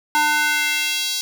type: tone with high-pass filter sweep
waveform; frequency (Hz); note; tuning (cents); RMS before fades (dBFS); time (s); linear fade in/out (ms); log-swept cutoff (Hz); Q
square; 300; D4; +37; -20; 0.15-1.21; 0; 960 to 4500; 1.9
effects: 8-bit